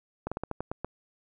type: slowing click train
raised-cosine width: 1 ms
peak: -18 dBFS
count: 8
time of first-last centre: 0.27-0.846 s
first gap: 46 ms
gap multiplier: 1.19
effects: none